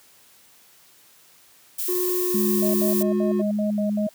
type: noise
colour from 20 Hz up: violet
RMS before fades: -27 dBFS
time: 1.78-3.03 s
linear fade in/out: 10 ms
type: tone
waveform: triangle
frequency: 360.9 Hz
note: F#4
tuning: 43 cents flat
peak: -21 dBFS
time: 1.88-3.42 s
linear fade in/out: 10 ms
type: tone with vibrato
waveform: sine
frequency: 208.3 Hz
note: G#3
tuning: 5 cents sharp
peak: -21 dBFS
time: 2.34-4.07 s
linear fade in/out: 5 ms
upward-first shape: sine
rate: 2.5 Hz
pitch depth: 16 cents each way
type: tone bursts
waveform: sine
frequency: 627 Hz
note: D#5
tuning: 13 cents sharp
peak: -26 dBFS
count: 8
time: 2.62-4.091 s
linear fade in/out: 5 ms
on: 120 ms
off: 73 ms
effects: white hiss -54 dBFS RMS until 4.14 s + high-pass 80 Hz 12 dB/octave